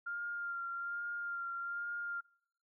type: tone with vibrato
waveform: sine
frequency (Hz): 1396.9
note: F6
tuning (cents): 0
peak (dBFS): -37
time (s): 0.06-2.21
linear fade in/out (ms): 10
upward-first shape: sine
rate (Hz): 1.2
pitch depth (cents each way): 21
effects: noise-tail reverb RT60 0.7 s tail -24 dB re dry